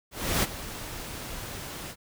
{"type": "noise with ADSR envelope", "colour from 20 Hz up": "pink", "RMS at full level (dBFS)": -24, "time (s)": [0.11, 1.96], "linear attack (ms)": 320, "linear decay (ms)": 29, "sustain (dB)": -14, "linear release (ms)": 61, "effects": []}